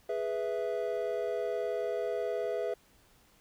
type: chord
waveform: triangle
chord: E major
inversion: first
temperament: equal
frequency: 415.3 / 493.9 / 659.3 Hz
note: G#4 / B4 / E5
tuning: 0 / 0 / 0 cents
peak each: -33 dBFS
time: 0.09-2.74 s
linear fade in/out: 5 ms
effects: pink hiss -64 dBFS RMS until 3.4 s